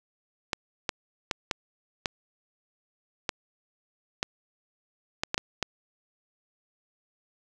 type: clicks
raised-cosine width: 0.2 ms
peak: -9 dBFS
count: 11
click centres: 0.532 / 0.892 / 1.312 / 1.512 / 2.058 / 3.292 / 4.229 / 5.235 / 5.344 / 5.379 / 5.627 s
effects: none